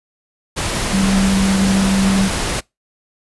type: tone in noise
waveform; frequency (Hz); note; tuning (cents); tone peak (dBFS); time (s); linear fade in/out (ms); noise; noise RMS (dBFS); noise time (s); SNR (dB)
sine; 193.6; G3; -21; -13; 0.92-2.29; 20; pink; -20; 0.56-2.61; +4
effects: noise-tail reverb RT60 0.2 s tail -25 dB re dry + resampled to 24000 Hz